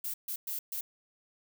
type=noise bursts at uneven times; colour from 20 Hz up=violet; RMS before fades=-36 dBFS; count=4; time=0.04-0.14 / 0.28-0.36 / 0.47-0.59 / 0.72-0.81 s; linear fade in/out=5 ms; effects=none